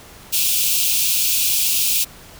white high-pass noise, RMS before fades -18 dBFS, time 0.32-2.05 s, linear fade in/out 20 ms, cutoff 2400 Hz, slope 96 dB/octave, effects pink hiss -42 dBFS RMS until 2.39 s

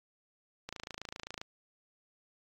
click train, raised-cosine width 0.2 ms, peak -23 dBFS, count 21, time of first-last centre 0.69-1.415 s, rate 27.6 Hz, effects AAC 64 kbps

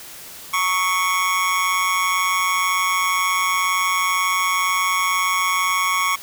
25% pulse tone with amplitude modulation, 1108.7 Hz, C#6, in tune, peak -11 dBFS, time 0.53-6.16 s, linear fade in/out 10 ms, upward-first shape sine, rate 182 Hz, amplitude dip 65%, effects white hiss -38 dBFS RMS until 6.22 s

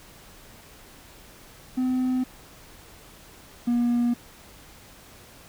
triangle tone pair in turn, 255.2 / 239.6 Hz, C4 / A#3, -43 / +48 cents, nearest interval minor second, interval 109 cents, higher first, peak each -19 / -17 dBFS, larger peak second, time 1.77-2.24 / 3.67-4.14 s, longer neither, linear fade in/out 10 ms, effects tanh soft clip ceiling -14 dBFS + pink hiss -49 dBFS RMS until 5.48 s

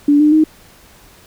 sine tone with pitch steps, 290 / 300.7 / 311.9 Hz, D4 / D4 / D#4, -22 / +41 / +4 cents, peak -7 dBFS, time 0.08-0.44 s, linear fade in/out 5 ms, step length 120 ms, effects pink hiss -45 dBFS RMS until 1.26 s

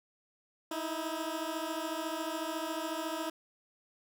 15% pulse beating tone pair, 314.1 / 328.1 Hz, D#4 / E4, +16 / -8 cents, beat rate 14 Hz, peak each -31 dBFS, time 0.71-3.3 s, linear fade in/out 5 ms, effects none

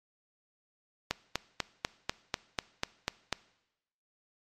click train, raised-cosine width 0.2 ms, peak -11 dBFS, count 10, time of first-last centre 1.11-3.327 s, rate 4.06 Hz, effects noise-tail reverb RT60 0.9 s tail -20 dB re dry + MP3 64 kbps

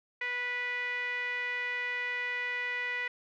5% pulse tone with low-pass filter, 491.4 Hz, B4, 9 cents flat, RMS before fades -34 dBFS, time 0.21-3.08 s, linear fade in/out 5 ms, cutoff 2100 Hz, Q 7.8, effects none

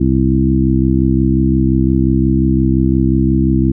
harmonic tone with a mistuned harmonic, 65.7 Hz, C2, 8 cents sharp, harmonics 1 / 2 / 3 / 4 / 5, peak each -16 / -16 / -16 / -16 / -16 dBFS, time 0-3.72 s, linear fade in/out 10 ms, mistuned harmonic 1, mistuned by +27 cents, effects none

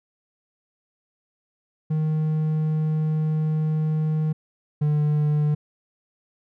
triangle tone pair in turn, 155.56 / 149.61 Hz, D#3 / D3, 0 / +32 cents, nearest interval minor second, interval 68 cents, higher first, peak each -18 / -16 dBFS, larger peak second, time 1.9-4.33 / 4.81-5.55 s, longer first, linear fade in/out 10 ms, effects none

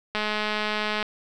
click train, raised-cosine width 0.3 ms, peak -11 dBFS, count 187, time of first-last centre 0.15-1.027 s, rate 212 Hz, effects none

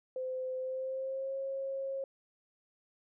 sine tone with pitch glide, 515 to 540.9 Hz, C5 to C#5, -28 to -43 cents, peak -34 dBFS, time 0.16-2.04 s, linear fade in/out 2 ms, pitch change +85 cents, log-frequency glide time 0.58-1.36 s, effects none

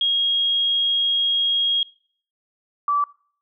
sine tone pair in turn, 3273 / 1157.2 Hz, G#7 / D6, -26 / -26 cents, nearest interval octave + tritone, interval 1800 cents, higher first, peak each -17 dBFS, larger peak neither, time 0.01-1.83 / 2.88-3.04 s, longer first, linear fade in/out 2 ms, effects noise-tail reverb RT60 0.5 s tail -22 dB re dry

